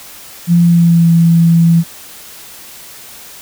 sine tone with pitch glide, 171.9 to 167.3 Hz, F3 to E3, -27 to +26 cents, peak -5 dBFS, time 0.47-1.84 s, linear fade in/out 50 ms, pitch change -47 cents, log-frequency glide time 0.62-1.08 s, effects white hiss -34 dBFS RMS until 3.41 s

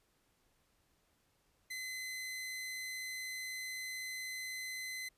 sawtooth tone, 2039 Hz, C7, 45 cents flat, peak -37 dBFS, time 1.7-5.09 s, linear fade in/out 10 ms, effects pink hiss -75 dBFS RMS until 5.17 s + resampled to 32000 Hz

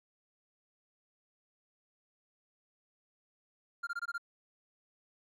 triangle tone bursts, 1396.9 Hz, F6, in tune, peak -32 dBFS, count 6, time 3.83-4.181 s, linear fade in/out 10 ms, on 41 ms, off 21 ms, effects none

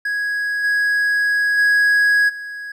triangle tone with level steps, 1661.2 Hz, G#6, in tune, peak -17 / -13 / -10 / -26 dBFS, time 0.05-2.72 s, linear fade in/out 5 ms, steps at 0.63 / 1.57 / 2.28 s, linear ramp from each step 20 ms, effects none

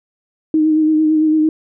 sine tone with vibrato, 311.1 Hz, D#4, in tune, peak -10 dBFS, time 0.54-1.49 s, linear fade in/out 2 ms, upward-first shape sine, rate 8.9 Hz, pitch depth 26 cents each way, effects none

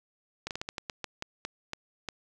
slowing click train, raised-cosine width 0.2 ms, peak -17 dBFS, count 12, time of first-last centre 0.47-2.088 s, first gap 38 ms, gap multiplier 1.25, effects none

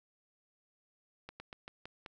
slowing click train, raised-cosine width 0.3 ms, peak -29 dBFS, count 6, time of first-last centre 1.29-2.062 s, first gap 110 ms, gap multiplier 1.17, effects none

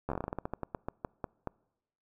slowing click train, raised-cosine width 1 ms, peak -20 dBFS, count 19, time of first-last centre 0.09-1.473 s, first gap 12 ms, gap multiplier 1.19, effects noise-tail reverb RT60 0.9 s tail -26 dB re dry

